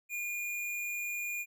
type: tone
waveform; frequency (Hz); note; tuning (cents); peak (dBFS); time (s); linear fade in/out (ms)
square; 2425; D#7; -45; -35; 0.09-1.46; 50
effects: none